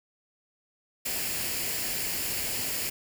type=noise with comb filter; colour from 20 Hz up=white; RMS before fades=-31 dBFS; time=1.05-2.9 s; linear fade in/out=10 ms; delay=0.41 ms; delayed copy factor=+0.5; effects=none